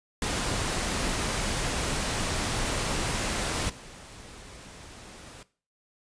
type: noise with level steps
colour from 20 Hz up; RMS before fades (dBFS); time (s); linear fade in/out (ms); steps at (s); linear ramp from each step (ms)
pink; -29 / -46; 0.22-5.43; 2; 3.69; 10
effects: noise-tail reverb RT60 0.4 s tail -18 dB re dry + resampled to 22050 Hz